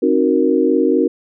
sine chord, C half-diminished seventh, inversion none, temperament equal with one note detuned, 266.8 / 311.1 / 370 / 466.2 Hz, C4 / Eb4 / Gb4 / Bb4, +34 / 0 / 0 / 0 cents, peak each -17 dBFS, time 0.02-1.08 s, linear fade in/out 10 ms, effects none

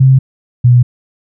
sine tone pair in turn, 132.4 / 122.64 Hz, C3 / B2, +21 / -12 cents, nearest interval minor second, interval 133 cents, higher first, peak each -3 dBFS, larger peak neither, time 0-0.19 / 0.64-0.83 s, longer neither, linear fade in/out 10 ms, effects none

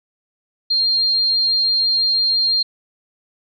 sine tone, 4202 Hz, C8, 7 cents sharp, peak -14 dBFS, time 0.7-2.63 s, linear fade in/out 10 ms, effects none

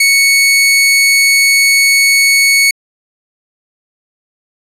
sawtooth tone, 2217 Hz, C#7, in tune, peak -3 dBFS, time 0-2.71 s, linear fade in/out 5 ms, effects resampled to 32000 Hz

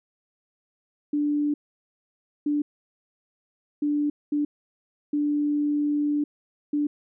sine tone bursts at uneven times, 293.7 Hz, D4, in tune, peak -21 dBFS, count 6, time 1.13-1.54 / 2.46-2.62 / 3.82-4.1 / 4.32-4.45 / 5.13-6.24 / 6.73-6.87 s, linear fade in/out 5 ms, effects none

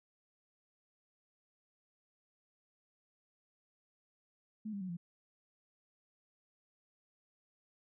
sine tone with pitch steps, 215.5 / 199.91 / 185.45 / 172.03 Hz, A3 / G3 / F#3 / F3, -36 / +34 / +4 / -26 cents, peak -38 dBFS, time 4.65-4.97 s, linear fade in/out 10 ms, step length 80 ms, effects none

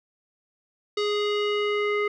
square tone with low-pass filter sweep, 415.3 Hz, G#4, in tune, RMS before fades -25 dBFS, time 0.97-2.08 s, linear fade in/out 5 ms, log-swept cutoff 4300 to 2000 Hz, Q 2.7, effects none

